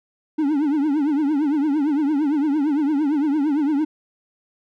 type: tone with vibrato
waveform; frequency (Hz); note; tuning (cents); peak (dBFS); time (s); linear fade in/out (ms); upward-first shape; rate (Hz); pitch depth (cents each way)
triangle; 293.7; D4; 0; -15; 0.38-3.85; 10; triangle; 8.8; 160
effects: none